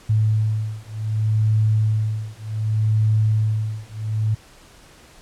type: beating tone pair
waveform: sine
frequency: 108.1 / 108.76 Hz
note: A2 / A2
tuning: -30 / -20 cents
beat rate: 0.66 Hz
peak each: -20 dBFS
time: 0.09-4.35 s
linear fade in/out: 10 ms
effects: pink hiss -48 dBFS RMS until 5.21 s + low-pass 10000 Hz 12 dB/octave